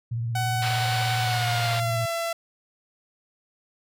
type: tone with vibrato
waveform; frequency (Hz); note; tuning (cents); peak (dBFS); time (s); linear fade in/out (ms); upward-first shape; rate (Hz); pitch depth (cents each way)
sine; 116.54; A#2; 0; -25; 0.11-2.06; 10; square; 17; 45
type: tone with pitch glide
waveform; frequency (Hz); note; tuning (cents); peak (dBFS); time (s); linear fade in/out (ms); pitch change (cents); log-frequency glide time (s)
sawtooth; 750 to 672; F#5 to E5; +23 to +33; -22; 0.35-2.33; 5; -190; 1.19-1.96
type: band-pass noise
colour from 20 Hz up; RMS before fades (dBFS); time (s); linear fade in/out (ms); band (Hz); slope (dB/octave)
white; -32; 0.62-1.8; 2; 480 to 4700; 48
effects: none